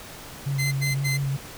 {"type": "tone with vibrato", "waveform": "sine", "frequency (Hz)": 138, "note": "C#3", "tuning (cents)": -7, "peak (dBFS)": -23, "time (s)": [0.46, 1.37], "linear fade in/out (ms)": 10, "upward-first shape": "sine", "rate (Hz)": 5.7, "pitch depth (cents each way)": 27}
{"type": "tone bursts", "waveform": "sawtooth", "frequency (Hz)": 2065, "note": "C7", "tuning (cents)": -23, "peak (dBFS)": -22, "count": 3, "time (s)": [0.58, 1.178], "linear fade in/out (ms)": 20, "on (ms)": 140, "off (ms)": 89}
{"effects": ["pink hiss -41 dBFS RMS until 1.57 s"]}